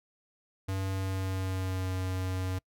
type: tone with pitch glide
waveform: square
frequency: 95.9 to 93.01 Hz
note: G2 to F#2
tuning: -37 to +10 cents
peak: -31 dBFS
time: 0.68-2.59 s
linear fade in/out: 10 ms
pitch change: -53 cents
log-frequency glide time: 0.88-1.92 s
effects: noise-tail reverb RT60 0.1 s tail -26 dB re dry